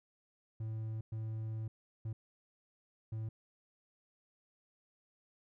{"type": "tone bursts at uneven times", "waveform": "triangle", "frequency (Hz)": 110.4, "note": "A2", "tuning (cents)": 6, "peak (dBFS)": -35, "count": 4, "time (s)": [[0.6, 1.01], [1.12, 1.68], [2.05, 2.13], [3.12, 3.29]], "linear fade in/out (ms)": 5, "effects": []}